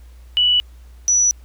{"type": "tone pair in turn", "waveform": "sine", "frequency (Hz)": [2954, 5908], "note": ["F#7", "F#8"], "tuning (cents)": [-3, -3], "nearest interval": "octave", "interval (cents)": 1200, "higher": "second", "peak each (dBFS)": -12, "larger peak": "neither", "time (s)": [[0.37, 0.6], [1.08, 1.31]], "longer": "neither", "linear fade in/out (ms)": 0, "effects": ["added 60 Hz sine -39 dBFS peak until 1.44 s", "pink hiss -56 dBFS RMS until 1.44 s"]}